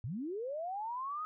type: linear sweep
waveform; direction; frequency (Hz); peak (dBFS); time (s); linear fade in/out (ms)
sine; up; 98 to 1275; -36; 0.04-1.25; 0
effects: none